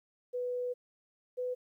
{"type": "tone pair in turn", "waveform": "sine", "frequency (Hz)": [494.3, 499.5], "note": ["B4", "B4"], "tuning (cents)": [1, 20], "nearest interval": "unison", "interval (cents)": 19, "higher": "second", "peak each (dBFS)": [-32, -32], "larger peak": "neither", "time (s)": [[0.33, 0.74], [1.37, 1.55]], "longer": "first", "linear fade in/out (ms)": 20, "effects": ["12-bit"]}